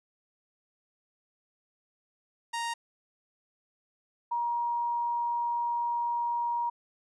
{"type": "tone pair in turn", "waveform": ["sawtooth", "sine"], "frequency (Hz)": [932.3, 948], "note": ["A#5", "A#5"], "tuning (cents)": [0, 29], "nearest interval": "unison", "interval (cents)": 29, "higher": "second", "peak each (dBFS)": -27, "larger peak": "neither", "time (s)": [[2.53, 2.74], [4.31, 6.7]], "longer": "second", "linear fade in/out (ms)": 10, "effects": ["resampled to 24000 Hz"]}